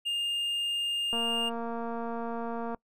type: tone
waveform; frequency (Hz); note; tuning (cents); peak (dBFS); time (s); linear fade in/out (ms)
triangle; 2818; F7; +15; -26; 0.05-1.5; 20
type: click train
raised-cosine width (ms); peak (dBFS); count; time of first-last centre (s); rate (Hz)
1; -23; 376; 1.13-2.746; 232
effects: noise-tail reverb RT60 0.1 s tail -23 dB re dry